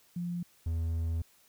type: tone pair in turn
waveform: sine / triangle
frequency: 174.5 / 82.21 Hz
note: F3 / E2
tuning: -1 / -4 cents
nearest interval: octave + minor second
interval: 1303 cents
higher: first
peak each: -32 / -27 dBFS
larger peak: second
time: 0.16-0.43 / 0.66-1.22 s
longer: second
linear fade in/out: 5 ms
effects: white hiss -64 dBFS RMS until 1.48 s